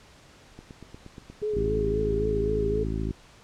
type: click train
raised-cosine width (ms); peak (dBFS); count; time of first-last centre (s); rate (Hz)
3; -29; 15; 0.59-2.247; 8.45
type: tone with vibrato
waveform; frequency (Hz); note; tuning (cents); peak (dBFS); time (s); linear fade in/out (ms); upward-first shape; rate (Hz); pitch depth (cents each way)
sine; 415.3; G#4; 0; -25; 1.42-2.84; 10; triangle; 3.8; 60
type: harmonic tone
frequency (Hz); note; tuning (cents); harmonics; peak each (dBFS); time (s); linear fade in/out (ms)
53.9; A1; -35; 1 / 2 / 3 / 4 / 5 / 6 / 7; -30 / -33 / -35 / -36 / -37 / -38 / -38; 1.55-3.12; 10
effects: pink hiss -53 dBFS RMS until 3.43 s + low-pass 7000 Hz 12 dB/octave